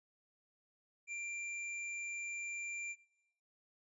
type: tone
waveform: square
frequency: 2369 Hz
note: D7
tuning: 14 cents sharp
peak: -40 dBFS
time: 1.07-2.96 s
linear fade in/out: 50 ms
effects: noise-tail reverb RT60 0.8 s tail -18 dB re dry + resampled to 22050 Hz